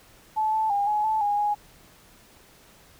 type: tone with pitch steps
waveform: sine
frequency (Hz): 867 / 875 / 808 / 842 / 872 / 821 / 830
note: A5 / A5 / G#5 / G#5 / A5 / G#5 / G#5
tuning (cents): -26 / -10 / -48 / +24 / -16 / -20 / -1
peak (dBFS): -21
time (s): 0.36-1.55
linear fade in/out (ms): 20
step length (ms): 170
effects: pink hiss -54 dBFS RMS until 2.99 s